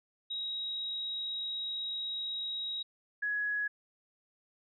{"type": "tone pair in turn", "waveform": "sine", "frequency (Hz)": [3814, 1677.5], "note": ["A#7", "G#6"], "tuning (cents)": [39, 17], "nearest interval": "octave + major second", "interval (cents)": 1422, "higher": "first", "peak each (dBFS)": [-34, -30], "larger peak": "second", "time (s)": [[0.3, 2.83], [3.22, 3.68]], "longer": "first", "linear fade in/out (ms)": 10, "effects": []}